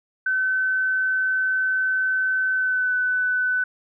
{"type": "tone with pitch glide", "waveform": "sine", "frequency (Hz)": [1524, 1500.4], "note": ["G6", "F#6"], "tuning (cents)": [-49, 24], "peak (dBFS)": -19, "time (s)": [0.26, 3.64], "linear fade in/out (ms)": 5, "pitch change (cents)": -27, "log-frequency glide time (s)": [2.53, 2.95], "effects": []}